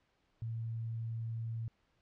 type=tone; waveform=sine; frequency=113.9 Hz; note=A#2; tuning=40 cents flat; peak=-36 dBFS; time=0.42-1.68 s; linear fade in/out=0 ms; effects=pink hiss -75 dBFS RMS until 2.01 s + low-pass 4000 Hz 12 dB/octave